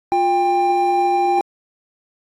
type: tone pair together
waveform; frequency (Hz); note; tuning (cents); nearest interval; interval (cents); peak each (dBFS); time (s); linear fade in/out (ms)
triangle; 353 / 796.1; F4 / G5; +19 / +27; octave + major second; 1408; -18 / -13; 0.12-1.41; 0
effects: AAC 48 kbps